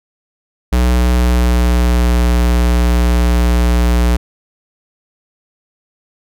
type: tone with pitch glide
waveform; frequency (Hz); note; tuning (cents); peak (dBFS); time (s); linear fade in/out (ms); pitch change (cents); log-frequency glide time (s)
square; 61.3 to 59.93; B1 to A#1; -12 to +49; -10; 0.72-4.17; 10; -39; 0.96-2.12
effects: none